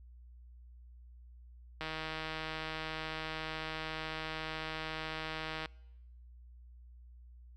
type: click train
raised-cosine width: 0.3 ms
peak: -23 dBFS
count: 609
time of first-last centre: 1.81-5.658 s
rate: 158 Hz
effects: noise-tail reverb RT60 0.9 s tail -25 dB re dry + added 60 Hz sine -52 dBFS peak until 7.56 s